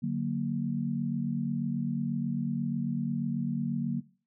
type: chord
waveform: sine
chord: D augmented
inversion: none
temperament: equal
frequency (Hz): 146.83 / 185 / 233.1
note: D3 / F#3 / A#3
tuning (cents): 0 / 0 / 0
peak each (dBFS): -33 / -33 / -31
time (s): 0.02-4.01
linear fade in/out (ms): 20
effects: noise-tail reverb RT60 0.4 s tail -20 dB re dry